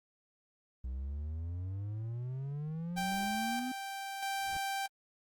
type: exponential sweep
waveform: triangle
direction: up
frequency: 61.74 to 258.6 Hz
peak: -34 dBFS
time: 0.84-3.72 s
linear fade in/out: 5 ms
type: tone with tremolo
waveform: sawtooth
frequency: 784 Hz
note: G5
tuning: in tune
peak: -30 dBFS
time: 2.96-4.88 s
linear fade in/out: 20 ms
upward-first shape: square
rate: 0.79 Hz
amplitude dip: 45%
type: noise with exponential growth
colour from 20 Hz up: brown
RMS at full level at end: -44 dBFS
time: 4.3-4.57 s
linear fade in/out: 0 ms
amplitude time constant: 58 ms
effects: Opus 32 kbps